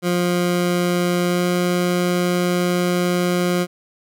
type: tone with pitch glide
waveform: 20% pulse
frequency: 176.6 to 177.73 Hz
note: F3 to F3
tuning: +20 to +31 cents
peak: -12 dBFS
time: 0.02-3.67 s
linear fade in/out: 50 ms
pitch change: +11 cents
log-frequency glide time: 1.27-1.44 s
effects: none